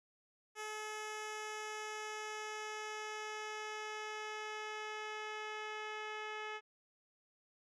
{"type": "tone with low-pass filter sweep", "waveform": "10% pulse", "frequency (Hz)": 428.4, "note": "A4", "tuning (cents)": -46, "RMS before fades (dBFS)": -44, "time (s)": [0.55, 6.61], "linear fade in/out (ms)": 50, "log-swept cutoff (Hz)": [8900, 3400], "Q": 1.1, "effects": []}